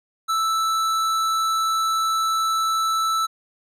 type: tone with hard clipping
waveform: sine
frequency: 1318.5 Hz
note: E6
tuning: in tune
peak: -21 dBFS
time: 0.28-3.27 s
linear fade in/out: 20 ms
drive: 14 dB
effects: none